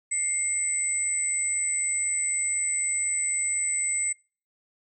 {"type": "tone pair together", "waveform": "sine", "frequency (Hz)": [2126, 8018], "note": ["C7", "B8"], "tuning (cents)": [27, 25], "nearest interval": "octave + major seventh", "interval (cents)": 2298, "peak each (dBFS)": [-32, -25], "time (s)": [0.11, 4.13], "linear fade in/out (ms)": 10, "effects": ["noise-tail reverb RT60 0.4 s tail -26 dB re dry"]}